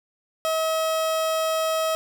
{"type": "tone", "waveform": "30% pulse", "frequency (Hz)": 640, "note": "D#5", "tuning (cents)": 49, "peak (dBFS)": -19, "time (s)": [0.45, 1.95], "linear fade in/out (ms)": 0, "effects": []}